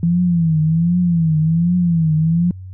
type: tone with vibrato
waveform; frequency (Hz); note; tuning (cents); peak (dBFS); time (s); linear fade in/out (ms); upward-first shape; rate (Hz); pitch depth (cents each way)
sine; 166.4; E3; +17; -12; 0.03-2.51; 2; triangle; 1.3; 140
effects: added 93 Hz sine -30 dBFS peak until 2.73 s